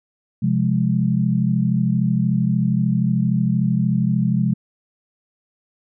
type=chord; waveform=sine; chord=F minor; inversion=second; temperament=equal; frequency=130.81 / 174.61 / 207.7 Hz; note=C3 / F3 / Ab3; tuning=0 / 0 / 0 cents; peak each=-20 dBFS; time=0.42-4.54 s; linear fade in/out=10 ms; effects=none